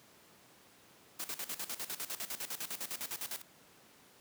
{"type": "noise with tremolo", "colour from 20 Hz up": "white", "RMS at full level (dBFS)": -39, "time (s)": [1.19, 3.42], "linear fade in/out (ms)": 10, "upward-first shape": "square", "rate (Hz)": 9.9, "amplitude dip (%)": 80, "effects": ["pink hiss -61 dBFS RMS until 4.2 s", "high-pass 150 Hz 12 dB/octave"]}